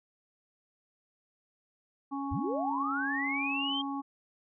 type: harmonic tone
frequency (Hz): 277.2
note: C#4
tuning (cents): 0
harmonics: 1 / 3 / 4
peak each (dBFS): -34 / -39 / -40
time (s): 2.11-4.02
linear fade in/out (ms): 20
type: linear sweep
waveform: sine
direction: up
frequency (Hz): 49.53 to 3219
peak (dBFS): -31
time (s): 2.31-3.82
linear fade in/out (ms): 10
effects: none